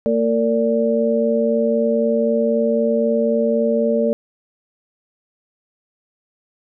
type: tone cluster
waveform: sine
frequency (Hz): 227.7 / 457.1 / 581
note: A#3 / A#4 / D5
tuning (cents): -40 / -34 / -19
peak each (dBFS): -19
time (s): 0.06-4.13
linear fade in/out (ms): 0
effects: none